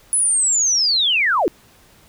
sine linear sweep, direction down, 10310 to 282.4 Hz, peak -14 dBFS, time 0.13-1.48 s, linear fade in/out 0 ms, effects pink hiss -51 dBFS RMS until 2.08 s

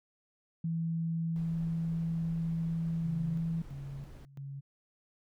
sine tone, 164.81 Hz, E3, in tune, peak -30 dBFS, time 0.64-3.62 s, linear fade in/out 5 ms
brown noise, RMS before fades -49 dBFS, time 1.36-4.25 s, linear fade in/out 0 ms
sine tone with tremolo, 138.59 Hz, C#3, in tune, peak -39 dBFS, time 3.04-4.61 s, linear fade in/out 20 ms, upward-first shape square, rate 1.5 Hz, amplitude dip 80%
effects none

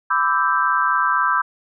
sine chord, E minor seventh, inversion second, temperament equal with one note detuned, 998.7 / 1174.7 / 1318.5 / 1568 Hz, B5 / D6 / E6 / G6, +19 / 0 / 0 / 0 cents, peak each -21 dBFS, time 0.1-1.42 s, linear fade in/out 10 ms, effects none

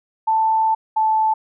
sine tone pair in turn, 884 / 874.9 Hz, A5 / A5, +8 / -10 cents, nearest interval unison, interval 18 cents, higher first, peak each -14 dBFS, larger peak neither, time 0.27-0.75 / 0.96-1.34 s, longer first, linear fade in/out 10 ms, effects none

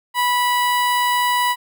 sawtooth tone with notch filter, 982 Hz, B5, 10 cents flat, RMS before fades -18 dBFS, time 0.14-1.56 s, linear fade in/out 50 ms, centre 6100 Hz, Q 1.7, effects none

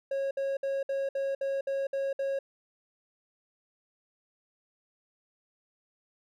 triangle tone bursts, 547 Hz, C#5, 23 cents flat, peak -26 dBFS, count 9, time 0.11-2.39 s, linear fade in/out 5 ms, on 200 ms, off 60 ms, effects none

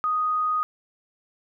sine tone, 1244.5 Hz, D#6, in tune, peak -21 dBFS, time 0.04-0.63 s, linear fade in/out 0 ms, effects none

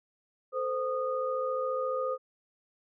sine tone cluster, 442.7 / 517 / 1233 Hz, A4 / C5 / D#6, +11 / -21 / -16 cents, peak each -38 / -30 / -34 dBFS, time 0.52-2.18 s, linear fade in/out 50 ms, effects none

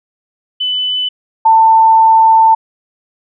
sine tone pair in turn, 3002 / 892.5 Hz, F#7 / A5, +24 / +24 cents, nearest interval octave + major sixth, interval 2100 cents, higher first, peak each -13 / -4 dBFS, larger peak second, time 0.6-1.09 / 1.45-2.55 s, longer second, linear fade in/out 10 ms, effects none

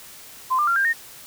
sine tone with pitch steps, 1034 / 1194.6 / 1380.2 / 1594.6 / 1842.4 Hz, C6 / D6 / F6 / G6 / A#6, -21 / +29 / -21 / +29 / -21 cents, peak -17 dBFS, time 0.5-0.935 s, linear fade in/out 20 ms, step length 87 ms, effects white hiss -43 dBFS RMS until 1.26 s

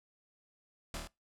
pink noise with echo, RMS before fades -39 dBFS, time 0.94-0.97 s, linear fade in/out 2 ms, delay 26 ms, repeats 4, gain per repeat -2 dB, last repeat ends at 1.074 s, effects noise-tail reverb RT60 0.2 s tail -22 dB re dry + low-pass 10000 Hz 12 dB/octave

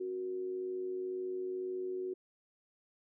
sine tone with amplitude modulation, 370 Hz, F#4, in tune, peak -33 dBFS, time 0-2.14 s, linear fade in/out 10 ms, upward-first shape sine, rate 102 Hz, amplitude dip 45%, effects none

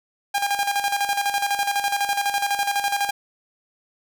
sawtooth tone with tremolo, 806 Hz, G5, 48 cents sharp, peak -15 dBFS, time 0.34-3.11 s, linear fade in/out 10 ms, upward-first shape square, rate 12 Hz, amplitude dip 60%, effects none

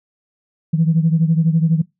sine beating tone pair, 160 / 172 Hz, D#3 / F3, +49 / -26 cents, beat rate 12 Hz, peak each -13 / -17 dBFS, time 0.73-1.82 s, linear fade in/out 10 ms, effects noise-tail reverb RT60 0.2 s tail -23 dB re dry + tanh soft clip ceiling -5 dBFS

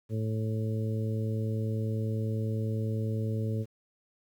harmonic tone, 110 Hz, A2, in tune, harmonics 1 / 2 / 3 / 4 / 5, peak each -29 / -36 / -42 / -39 / -44 dBFS, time 0.09-3.66 s, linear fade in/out 50 ms, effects 10-bit

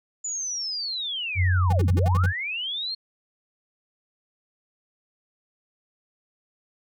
sine linear two-way sweep, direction down then up, 7040 to 40.95 to 4318 Hz, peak -27 dBFS, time 0.24-2.95 s, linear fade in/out 10 ms, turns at 1.9 s
sine tone with vibrato, 90.8 Hz, F#2, 32 cents flat, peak -18 dBFS, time 1.35-2.33 s, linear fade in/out 50 ms, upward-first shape sine, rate 11 Hz, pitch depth 23 cents each way
square tone bursts, 164.81 Hz, E3, in tune, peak -26 dBFS, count 7, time 1.7-2.262 s, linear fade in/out 5 ms, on 28 ms, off 61 ms
effects none

